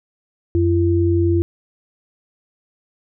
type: tone pair together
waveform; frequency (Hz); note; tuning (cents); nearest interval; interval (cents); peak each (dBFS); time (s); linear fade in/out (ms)
sine; 90.11 / 339.6; F#2 / F4; -45 / -48; octave + major seventh; 2297; -16; 0.55-1.42; 0
effects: none